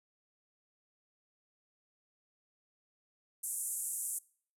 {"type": "band-pass noise", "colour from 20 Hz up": "pink", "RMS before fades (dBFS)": -38, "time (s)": [3.43, 4.19], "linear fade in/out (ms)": 10, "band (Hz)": [7700, 12000], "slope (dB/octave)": 48, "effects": ["noise-tail reverb RT60 0.5 s tail -23 dB re dry"]}